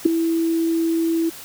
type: tone with ADSR envelope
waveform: sine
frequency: 329.6 Hz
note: E4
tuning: in tune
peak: -6 dBFS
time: 0.05-1.3 s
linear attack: 10 ms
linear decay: 5 ms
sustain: -11 dB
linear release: 13 ms
effects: white hiss -38 dBFS RMS until 1.44 s